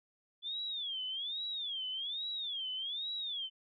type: tone with vibrato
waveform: sine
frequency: 3428 Hz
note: A7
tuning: 46 cents flat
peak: -36 dBFS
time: 0.42-3.5 s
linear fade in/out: 50 ms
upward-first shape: sine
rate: 1.2 Hz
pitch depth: 220 cents each way
effects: none